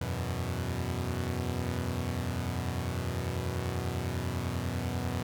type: chord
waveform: sawtooth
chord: E suspended second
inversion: none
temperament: equal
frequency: 82.41 / 92.5 / 123.47 Hz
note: E2 / F#2 / B2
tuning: 0 / 0 / 0 cents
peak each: -32 / -31 / -31 dBFS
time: 0.01-5.23 s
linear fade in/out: 5 ms
effects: none